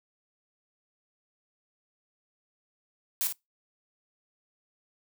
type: noise with echo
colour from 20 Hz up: blue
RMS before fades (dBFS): -28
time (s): 3.21-3.27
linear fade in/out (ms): 0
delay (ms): 54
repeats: 1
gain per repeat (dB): -7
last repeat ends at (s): 3.324
effects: noise-tail reverb RT60 0.2 s tail -24 dB re dry